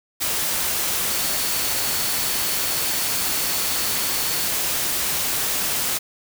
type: tone in noise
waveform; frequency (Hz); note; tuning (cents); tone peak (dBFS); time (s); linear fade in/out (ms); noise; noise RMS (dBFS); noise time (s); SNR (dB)
sine; 4435; C#8; 0; -33; 1.09-4.49; 20; white; -23; 0.2-5.99; -13
effects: none